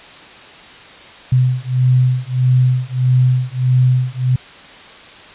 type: beating tone pair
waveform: sine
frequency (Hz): 126.4 / 128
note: B2 / C3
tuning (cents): +41 / -38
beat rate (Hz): 1.6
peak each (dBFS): -14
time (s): 1.32-4.36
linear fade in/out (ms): 5
effects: white hiss -38 dBFS RMS until 5.34 s + resampled to 8000 Hz